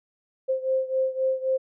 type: beating tone pair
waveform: sine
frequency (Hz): 523.3 / 527.1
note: C5 / C5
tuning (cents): 0 / +13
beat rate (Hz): 3.8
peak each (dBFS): -24 / -27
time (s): 0.48-1.58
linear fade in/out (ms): 20
effects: none